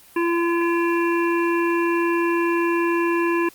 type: harmonic tone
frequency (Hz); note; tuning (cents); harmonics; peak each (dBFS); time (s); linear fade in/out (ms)
340.7; F4; -43; 1 / 3 / 5 / 7 / 8; -19 / -25 / -29 / -32 / -33; 0.16-3.49; 5
effects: white hiss -49 dBFS RMS until 3.54 s + Opus 32 kbps